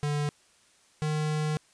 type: tone pair in turn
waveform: square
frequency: 146.9 / 153.01 Hz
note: D3 / D#3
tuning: +1 / -29 cents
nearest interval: minor second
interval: 70 cents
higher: second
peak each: -27 dBFS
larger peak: neither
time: 0.03-0.29 / 1.02-1.57 s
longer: second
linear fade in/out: 0 ms
effects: white hiss -62 dBFS RMS until 1.73 s + resampled to 22050 Hz